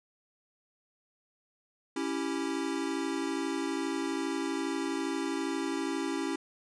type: chord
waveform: square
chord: C# diminished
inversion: none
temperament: equal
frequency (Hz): 277.2 / 329.6 / 392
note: C#4 / E4 / G4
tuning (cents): 0 / 0 / 0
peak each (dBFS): -35 / -35 / -38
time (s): 1.96-6.36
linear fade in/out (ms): 5
effects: resampled to 22050 Hz